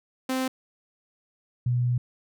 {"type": "tone pair in turn", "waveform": ["sawtooth", "sine"], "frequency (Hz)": [260, 122.7], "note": ["C4", "B2"], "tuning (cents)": [-11, -11], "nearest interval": "octave + minor second", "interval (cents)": 1300, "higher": "first", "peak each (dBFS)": -21, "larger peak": "neither", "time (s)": [[0.29, 0.48], [1.66, 1.98]], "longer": "second", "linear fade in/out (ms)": 5, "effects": []}